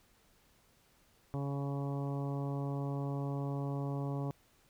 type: harmonic tone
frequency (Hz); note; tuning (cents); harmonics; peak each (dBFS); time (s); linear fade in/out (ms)
140; C#3; +18; 1 / 2 / 3 / 4 / 5 / 6 / 7 / 8; -35 / -41 / -45 / -47 / -49 / -51 / -52 / -53; 1.34-4.31; 0
effects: pink hiss -68 dBFS RMS until 4.69 s